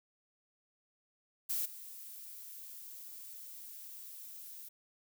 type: noise with level steps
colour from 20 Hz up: violet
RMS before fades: -35 / -49 dBFS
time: 1.49-4.69 s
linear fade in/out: 10 ms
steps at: 1.65 s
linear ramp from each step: 10 ms
effects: none